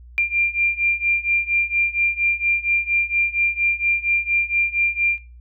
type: beating tone pair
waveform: sine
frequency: 2382 / 2386.3 Hz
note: D7 / D7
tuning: +24 / +27 cents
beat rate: 4.3 Hz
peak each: -21 / -20 dBFS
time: 0.18-5.18 s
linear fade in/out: 0 ms
effects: noise-tail reverb RT60 0.3 s tail -20 dB re dry + added 60 Hz sine -40 dBFS peak until 5.4 s